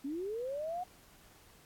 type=linear sweep; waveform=sine; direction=up; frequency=263.2 to 740 Hz; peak=-35 dBFS; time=0.04-0.84 s; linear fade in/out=10 ms; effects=pink hiss -61 dBFS RMS until 1.65 s + AAC 64 kbps